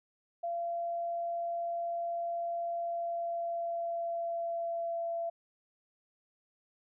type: tone with pitch glide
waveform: sine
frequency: 684 to 675 Hz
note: F5 to E5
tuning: -36 to +41 cents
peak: -32 dBFS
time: 0.43-5.3 s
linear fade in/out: 10 ms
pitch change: -23 cents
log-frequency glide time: 2.76-5.11 s
effects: none

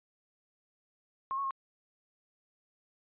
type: tone with pitch steps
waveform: sine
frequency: 1071 / 1105 / 1078 Hz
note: C6 / C#6 / C#6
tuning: +40 / -6 / -49 cents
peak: -31 dBFS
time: 1.31-1.508 s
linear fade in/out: 0 ms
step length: 66 ms
effects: resampled to 8000 Hz

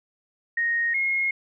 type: tone pair in turn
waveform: sine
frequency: 1864.7 / 2154 Hz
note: A#6 / C7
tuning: 0 / +50 cents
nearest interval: major second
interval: 250 cents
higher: second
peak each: -21 dBFS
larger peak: neither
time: 0.57-0.94 / 0.94-1.31 s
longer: neither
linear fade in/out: 5 ms
effects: none

